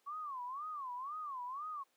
sine tone with vibrato, 1107 Hz, C#6, 3 cents flat, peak -40 dBFS, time 0.06-1.84 s, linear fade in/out 20 ms, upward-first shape sine, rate 2 Hz, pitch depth 220 cents each way, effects pink hiss -75 dBFS RMS until 1.96 s + high-pass 400 Hz 12 dB/octave

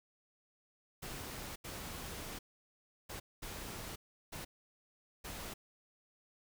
pink noise bursts at uneven times, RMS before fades -45 dBFS, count 6, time 1.02-1.56 / 1.64-2.39 / 3.09-3.2 / 3.42-3.96 / 4.32-4.45 / 5.24-5.54 s, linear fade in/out 10 ms, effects none

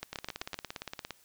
two click trains, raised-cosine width 0.2 ms, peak -18 / -20 dBFS, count 5 / 18, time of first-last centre 0.03-0.543 / 0.13-1.107 s, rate 7.8 / 17.4 Hz, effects white hiss -63 dBFS RMS until 1.24 s

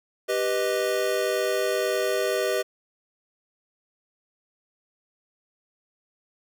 square chord, G augmented, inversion none, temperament equal, 392 / 493.9 / 622.3 Hz, G4 / B4 / D#5, 0 / 0 / 0 cents, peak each -28 dBFS, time 0.28-2.63 s, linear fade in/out 20 ms, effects none

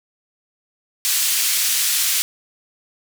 white band-pass noise, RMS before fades -19 dBFS, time 1.05-2.22 s, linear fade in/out 0 ms, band 2300 to 14000 Hz, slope 12 dB/octave, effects none

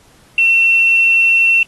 sine tone with quantisation, 2706 Hz, E7, 45 cents sharp, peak -8 dBFS, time 0.38-1.63 s, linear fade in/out 2 ms, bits 6, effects pink hiss -49 dBFS RMS until 1.67 s + AAC 32 kbps

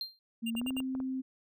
triangle tone with exponential decay, 4180 Hz, C8, 2 cents flat, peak -30 dBFS, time 0.01-0.19 s, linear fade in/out 1 ms, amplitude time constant 38 ms
sine tone with pitch glide, 228.9 to 261.4 Hz, A#3 to C4, -31 to -1 cents, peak -32 dBFS, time 0.42-1.22 s, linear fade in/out 20 ms, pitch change +230 cents, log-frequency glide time 0.56-0.69 s
square tone bursts, 2794 Hz, F7, in tune, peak -36 dBFS, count 4, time 0.46-0.808 s, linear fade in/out 10 ms, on 45 ms, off 56 ms
clicks, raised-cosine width 1 ms, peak -31 dBFS, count 8, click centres 0.552 / 0.615 / 0.663 / 0.706 / 0.767 / 0.803 / 0.951 / 1.002 s
effects none

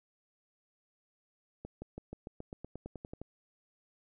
accelerating click train, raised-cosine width 2 ms, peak -29 dBFS, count 14, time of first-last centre 1.65-3.216 s, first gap 170 ms, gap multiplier 0.94, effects none

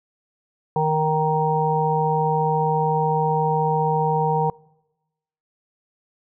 harmonic tone, 155.9 Hz, D#3, 4 cents sharp, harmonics 1 / 3 / 5 / 6, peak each -23 / -23 / -23 / -23 dBFS, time 0.76-4.5 s, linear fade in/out 2 ms, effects noise-tail reverb RT60 1.0 s tail -25 dB re dry

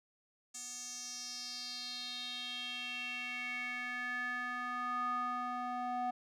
square tone with band-pass filter sweep, 246.9 Hz, B3, in tune, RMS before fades -40 dBFS, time 0.54-6.11 s, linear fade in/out 10 ms, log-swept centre 7200 to 830 Hz, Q 5.1, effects none

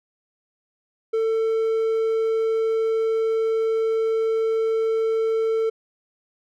triangle tone, 446.7 Hz, A4, 26 cents sharp, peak -17 dBFS, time 1.13-5.7 s, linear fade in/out 10 ms, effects none

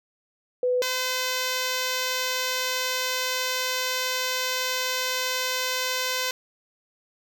sine / 5% pulse tone pair in turn, 498.8 / 510.8 Hz, B4 / C5, +17 / -42 cents, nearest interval unison, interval 41 cents, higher second, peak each -20 / -13 dBFS, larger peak second, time 0.63-0.82 / 0.82-6.31 s, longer second, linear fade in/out 2 ms, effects none

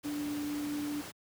sine tone in noise, 293.7 Hz, D4, in tune, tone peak -33 dBFS, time 0.04-1.02 s, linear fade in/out 20 ms, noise pink, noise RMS -44 dBFS, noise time 0.03-1.12 s, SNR +8 dB, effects high-pass 100 Hz 12 dB/octave

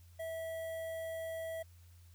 square tone with notch filter, 652 Hz, E5, 19 cents flat, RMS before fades -41 dBFS, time 0.19-1.63 s, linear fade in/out 10 ms, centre 4900 Hz, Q 0.56, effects added 86 Hz sine -56 dBFS peak until 2.14 s + white hiss -69 dBFS RMS until 2.14 s

